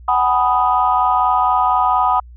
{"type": "chord", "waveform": "sine", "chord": "G# minor seventh", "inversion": "third", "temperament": "equal with one note detuned", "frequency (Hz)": [746.4, 830.6, 987.8, 1244.5], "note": ["F#5", "G#5", "B5", "D#6"], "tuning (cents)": [15, 0, 0, 0], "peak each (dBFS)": [-17, -21, -16, -17], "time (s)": [0.08, 2.2], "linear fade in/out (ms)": 5, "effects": ["tanh soft clip ceiling -2 dBFS", "added 60 Hz sine -36 dBFS peak until 2.36 s"]}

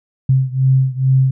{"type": "beating tone pair", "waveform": "sine", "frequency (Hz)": [131.2, 133.5], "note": ["C3", "C3"], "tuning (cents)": [5, 35], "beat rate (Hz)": 2.3, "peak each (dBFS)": [-13, -15], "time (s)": [0.29, 1.31], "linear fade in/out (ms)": 5, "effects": []}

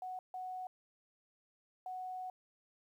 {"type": "tone bursts at uneven times", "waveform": "sine", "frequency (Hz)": 740, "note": "F#5", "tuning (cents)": 0, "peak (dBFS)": -40, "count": 3, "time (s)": [[0.02, 0.19], [0.34, 0.67], [1.86, 2.3]], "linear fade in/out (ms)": 2, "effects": ["12-bit"]}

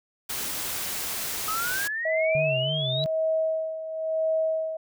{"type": "noise", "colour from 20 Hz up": "white", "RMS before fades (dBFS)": -31, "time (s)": [0.29, 1.88], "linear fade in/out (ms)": 10}
{"type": "exponential sweep", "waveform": "sine", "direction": "up", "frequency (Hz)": [1256, 3951], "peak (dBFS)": -27, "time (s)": [1.48, 3.04], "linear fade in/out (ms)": 0}
{"type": "tone with tremolo", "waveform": "sine", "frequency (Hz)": 639, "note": "D#5", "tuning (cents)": 46, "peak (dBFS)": -21, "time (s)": [2.05, 4.77], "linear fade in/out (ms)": 5, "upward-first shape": "sine", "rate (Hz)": 0.98, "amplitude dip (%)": 70}
{"type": "tone with vibrato", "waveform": "triangle", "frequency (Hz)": 140.4, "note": "C#3", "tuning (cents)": 22, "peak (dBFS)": -26, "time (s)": [2.35, 3.06], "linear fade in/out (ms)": 0, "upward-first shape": "sine", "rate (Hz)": 3.1, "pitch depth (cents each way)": 130}
{"effects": []}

